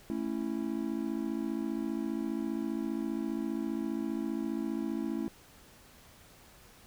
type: chord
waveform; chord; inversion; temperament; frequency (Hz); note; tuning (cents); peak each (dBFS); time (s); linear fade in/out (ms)
triangle; A major; none; just; 220 / 275 / 330; A3 / C#4 / E4; 0 / -14 / +2; -34; 0.1-5.28; 0
effects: pink hiss -57 dBFS RMS until 6.86 s